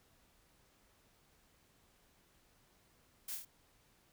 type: noise with echo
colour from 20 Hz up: blue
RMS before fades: -43 dBFS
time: 3.28-3.35 s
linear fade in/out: 5 ms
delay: 25 ms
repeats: 4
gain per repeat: -3 dB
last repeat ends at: 3.45 s
effects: pink hiss -70 dBFS RMS until 4.12 s